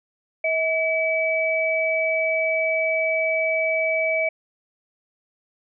sine tone pair together, 642.6 / 2290 Hz, E5 / D7, -44 / -44 cents, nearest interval octave + minor seventh, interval 2200 cents, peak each -22 dBFS, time 0.44-4.29 s, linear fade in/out 5 ms, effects none

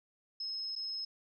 sine tone with dropouts, 5170 Hz, E8, 34 cents flat, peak -36 dBFS, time 0.4-1.05 s, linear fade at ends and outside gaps 5 ms, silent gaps 0.754-0.761 s, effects none

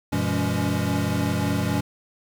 square tone cluster, 95.1 / 120.2 / 167.8 / 204.6 / 281.7 Hz, F#2 / B2 / E3 / G#3 / C#4, +48 / -46 / +31 / -26 / +28 cents, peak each -29 dBFS, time 0.12-1.81 s, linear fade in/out 10 ms, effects 9-bit

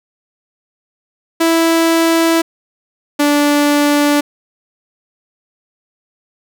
sawtooth tone pair in turn, 329.6 / 291.3 Hz, E4 / D4, 0 / -14 cents, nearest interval major second, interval 214 cents, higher first, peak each -6 dBFS, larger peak neither, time 1.4-2.42 / 3.19-4.21 s, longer neither, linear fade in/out 10 ms, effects none

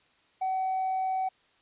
triangle tone with hard clipping, 756 Hz, F#5, 37 cents sharp, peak -26 dBFS, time 0.41-1.29 s, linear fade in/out 10 ms, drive 2 dB, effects white hiss -65 dBFS RMS until 1.61 s + resampled to 8000 Hz

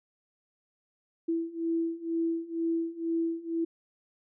sine beating tone pair, 330 / 332.1 Hz, E4 / E4, +2 / +13 cents, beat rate 2.1 Hz, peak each -32 / -30 dBFS, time 1.28-3.65 s, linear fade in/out 10 ms, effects none

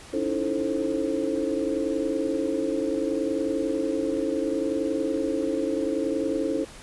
sine tone cluster, 280.9 / 311.4 / 332.1 / 439.5 / 531 Hz, C#4 / D#4 / E4 / A4 / C5, +23 / +2 / +13 / -2 / +25 cents, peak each -30 dBFS, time 0.13-6.65 s, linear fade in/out 10 ms, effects pink hiss -45 dBFS RMS until 6.82 s + resampled to 24000 Hz

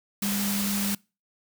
sine tone in noise, 201.2 Hz, G3, 45 cents sharp, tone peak -27 dBFS, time 0.22-0.95 s, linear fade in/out 5 ms, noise white, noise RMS -30 dBFS, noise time 0.22-0.95 s, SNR 0 dB, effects noise-tail reverb RT60 0.3 s tail -25 dB re dry

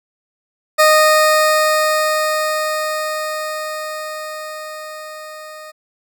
20% pulse tone with level ramp, 618 Hz, D#5, 12 cents flat, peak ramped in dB -3 to -28 dBFS, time 0.78-5.72 s, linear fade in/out 20 ms, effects none

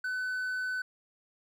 triangle tone, 1507 Hz, F#6, 31 cents sharp, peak -29 dBFS, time 0.04-0.82 s, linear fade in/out 5 ms, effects none

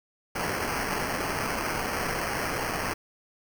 white noise with sample-and-hold, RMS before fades -30 dBFS, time 0.35-2.94 s, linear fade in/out 10 ms, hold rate 3675 Hz, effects none

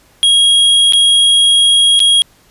square tone with dropouts, 3286 Hz, G#7, 19 cents flat, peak -7 dBFS, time 0.23-2.22 s, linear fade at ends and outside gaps 0 ms, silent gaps 0.924-0.934 / 1.993-2.002 s, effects pink hiss -49 dBFS RMS until 2.5 s + resampled to 32000 Hz

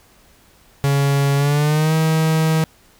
45% pulse tone with pitch glide, 140.1 to 159.08 Hz, C#3 to D#3, +19 to +39 cents, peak -14 dBFS, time 0.84-2.64 s, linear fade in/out 0 ms, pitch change +220 cents, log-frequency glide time 1.36-1.94 s, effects pink hiss -52 dBFS RMS until 2.99 s

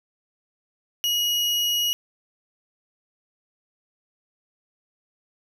35% pulse tone, 2899 Hz, F#7, 36 cents flat, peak -19 dBFS, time 1.04-1.93 s, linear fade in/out 0 ms, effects none

